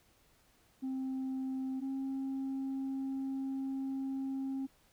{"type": "tone pair in turn", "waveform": "sine", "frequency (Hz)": [263.1, 268.5], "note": ["C4", "C4"], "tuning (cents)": [10, 45], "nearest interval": "unison", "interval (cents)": 35, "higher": "second", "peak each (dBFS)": [-32, -32], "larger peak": "neither", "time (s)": [[0.82, 1.81], [1.81, 4.67]], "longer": "second", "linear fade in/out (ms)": 20, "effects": ["tanh soft clip ceiling -33 dBFS", "pink hiss -68 dBFS RMS until 4.92 s"]}